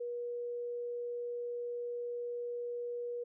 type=tone; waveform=sine; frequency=480.9 Hz; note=B4; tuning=46 cents flat; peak=-36 dBFS; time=0-3.24 s; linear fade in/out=10 ms; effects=none